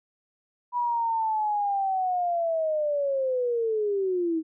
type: linear sweep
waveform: sine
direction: down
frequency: 980 to 313.2 Hz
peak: -23 dBFS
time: 0.72-4.43 s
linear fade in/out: 50 ms
effects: none